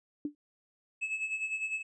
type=tone with exponential decay; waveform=sine; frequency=293.7 Hz; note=D4; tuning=in tune; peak=-27 dBFS; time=0.25-0.35 s; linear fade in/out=2 ms; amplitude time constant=20 ms
type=tone with tremolo; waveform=triangle; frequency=2596 Hz; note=E7; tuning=27 cents flat; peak=-28 dBFS; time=1.01-1.83 s; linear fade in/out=20 ms; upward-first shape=sine; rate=9.9 Hz; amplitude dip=65%
effects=resampled to 22050 Hz